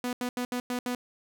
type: tone bursts at uneven times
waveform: sawtooth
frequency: 246.9 Hz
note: B3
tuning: in tune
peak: -25 dBFS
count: 6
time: 0.04-0.13 / 0.21-0.29 / 0.37-0.45 / 0.52-0.6 / 0.7-0.79 / 0.86-0.95 s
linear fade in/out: 2 ms
effects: none